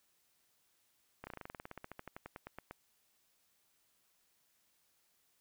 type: slowing click train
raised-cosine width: 0.5 ms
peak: -30 dBFS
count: 23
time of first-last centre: 1.24-2.71 s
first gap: 30 ms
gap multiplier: 1.07
effects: white hiss -75 dBFS RMS until 5.4 s